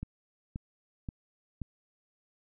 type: click train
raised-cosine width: 5 ms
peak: -24 dBFS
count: 4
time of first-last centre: 0.03-1.617 s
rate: 1.89 Hz
effects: none